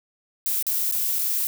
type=noise with dropouts; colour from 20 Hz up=violet; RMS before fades=-24 dBFS; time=0.46-1.47 s; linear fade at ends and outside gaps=0 ms; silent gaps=0.626-0.667 / 0.913-0.923 / 1.186-1.191 s; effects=none